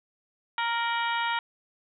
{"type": "harmonic tone with a mistuned harmonic", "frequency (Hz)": 466.2, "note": "A#4", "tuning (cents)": 0, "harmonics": [2, 3, 4, 5, 6, 7, 8], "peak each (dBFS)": [-28, -32, -34, -36, -38, -39, -40], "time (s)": [0.58, 1.39], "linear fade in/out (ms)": 2, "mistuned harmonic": 6, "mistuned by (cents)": 78, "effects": []}